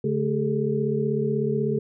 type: tone cluster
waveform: sine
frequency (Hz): 141.1 / 215.9 / 400.6 / 436.8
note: C#3 / A3 / G4 / A4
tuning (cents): +31 / -33 / +38 / -13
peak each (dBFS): -27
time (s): 0.04-1.79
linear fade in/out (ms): 5
effects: none